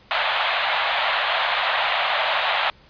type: band-pass noise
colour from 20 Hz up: pink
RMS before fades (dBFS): -22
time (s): 0.11-2.7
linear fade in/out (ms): 0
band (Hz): 620 to 3800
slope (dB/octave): 48
effects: pink hiss -52 dBFS RMS until 2.89 s + resampled to 11025 Hz